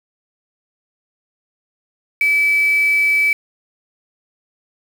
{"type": "tone with quantisation", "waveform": "sine", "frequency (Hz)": 2301, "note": "D7", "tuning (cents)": -36, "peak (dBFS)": -12, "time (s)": [2.21, 3.33], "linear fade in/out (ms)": 2, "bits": 5, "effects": []}